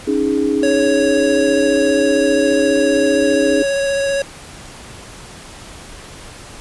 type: chord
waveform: sine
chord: C# suspended second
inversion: none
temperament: equal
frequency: 277.2 / 311.1 / 415.3 Hz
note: C#4 / D#4 / G#4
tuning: 0 / 0 / 0 cents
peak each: -18 dBFS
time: 0.07-3.63 s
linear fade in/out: 10 ms
type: tone with vibrato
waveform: square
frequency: 554.4 Hz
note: C#5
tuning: in tune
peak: -16 dBFS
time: 0.63-4.22 s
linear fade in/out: 2 ms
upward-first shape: sine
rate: 15 Hz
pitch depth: 12 cents each way
effects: pink hiss -36 dBFS RMS until 6.6 s + resampled to 24000 Hz